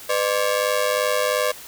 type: ring-modulated tone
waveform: sawtooth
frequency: 554.4 Hz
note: C#5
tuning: in tune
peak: -12 dBFS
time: 0.09-1.52 s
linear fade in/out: 10 ms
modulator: 51.4 Hz
effects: white hiss -40 dBFS RMS until 1.67 s